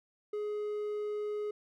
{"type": "tone", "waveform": "triangle", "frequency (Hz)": 419, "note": "G#4", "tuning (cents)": 15, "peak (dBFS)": -31, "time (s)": [0.33, 1.51], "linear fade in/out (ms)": 5, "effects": []}